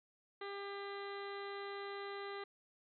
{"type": "harmonic tone", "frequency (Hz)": 399.5, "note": "G4", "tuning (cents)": 33, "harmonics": [1, 2, 3, 4, 5, 6, 7, 8, 9, 10], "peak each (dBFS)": [-45, -51, -50, -55, -52, -63, -63, -61, -63, -57], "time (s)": [0.41, 2.44], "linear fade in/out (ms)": 5, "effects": []}